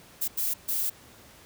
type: noise bursts at uneven times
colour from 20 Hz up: violet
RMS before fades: -28 dBFS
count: 3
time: 0.21-0.28 / 0.37-0.54 / 0.68-0.9 s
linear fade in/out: 10 ms
effects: pink hiss -52 dBFS RMS until 1.45 s + high-pass 60 Hz 12 dB/octave